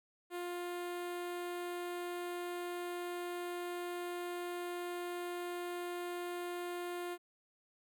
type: tone with notch filter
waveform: sawtooth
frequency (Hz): 352.1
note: F4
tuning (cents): +14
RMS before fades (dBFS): -41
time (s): 0.3-7.18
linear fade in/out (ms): 50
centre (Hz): 5500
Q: 1.3
effects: none